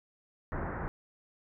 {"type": "low-pass noise", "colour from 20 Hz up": "pink", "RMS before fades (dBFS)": -36, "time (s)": [0.52, 0.88], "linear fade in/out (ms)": 0, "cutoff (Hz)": 1800, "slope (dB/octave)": 48, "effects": []}